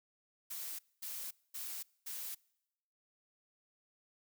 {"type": "noise bursts", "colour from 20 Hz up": "blue", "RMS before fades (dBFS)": -43, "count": 4, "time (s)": [0.5, 2.35], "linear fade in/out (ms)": 10, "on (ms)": 290, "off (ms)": 230, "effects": ["noise-tail reverb RT60 0.9 s tail -26 dB re dry"]}